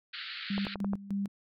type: band-pass noise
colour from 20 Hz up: white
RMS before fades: -41 dBFS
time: 0.13-0.75 s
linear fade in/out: 10 ms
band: 1300 to 4500 Hz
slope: 96 dB/octave
type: tone with tremolo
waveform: sine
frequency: 199 Hz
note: G3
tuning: 26 cents sharp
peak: -29 dBFS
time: 0.5-1.28 s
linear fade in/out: 5 ms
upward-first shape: square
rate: 3.3 Hz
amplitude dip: 80%
type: click train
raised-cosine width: 1 ms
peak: -22 dBFS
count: 5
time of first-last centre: 0.58-0.934 s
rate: 11.3 Hz
effects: none